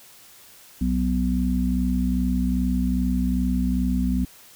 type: harmonic tone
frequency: 62.5 Hz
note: B1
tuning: 21 cents sharp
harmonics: 1 / 3 / 4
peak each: -24 / -24 / -24 dBFS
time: 0.81-4.25 s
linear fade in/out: 5 ms
effects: white hiss -49 dBFS RMS until 4.55 s